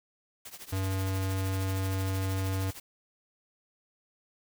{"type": "noise with tremolo", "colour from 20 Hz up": "white", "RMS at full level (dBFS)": -42, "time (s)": [0.45, 2.8], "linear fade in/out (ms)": 5, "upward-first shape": "triangle", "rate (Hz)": 13, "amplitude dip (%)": 90}
{"type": "tone", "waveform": "square", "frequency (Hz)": 95.5, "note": "G2", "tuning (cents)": -45, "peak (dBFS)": -29, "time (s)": [0.72, 2.71], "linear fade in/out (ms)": 10}
{"effects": []}